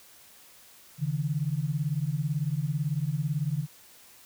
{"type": "beating tone pair", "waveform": "sine", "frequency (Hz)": [139.4, 157.4], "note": ["C#3", "D#3"], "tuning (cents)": [10, 20], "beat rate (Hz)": 18, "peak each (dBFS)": -29, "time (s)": [0.98, 3.67], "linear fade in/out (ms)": 50, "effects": ["white hiss -54 dBFS RMS until 4.25 s"]}